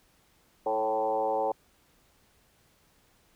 sine tone with frequency modulation, 659.3 Hz, E5, in tune, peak -25 dBFS, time 0.66-1.52 s, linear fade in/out 5 ms, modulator 111 Hz, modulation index 2.2, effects pink hiss -65 dBFS RMS until 3.35 s

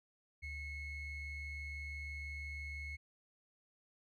triangle ring-modulated tone, 1057 Hz, C6, 17 cents sharp, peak -37 dBFS, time 0.42-2.97 s, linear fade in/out 20 ms, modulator 1130 Hz, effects none

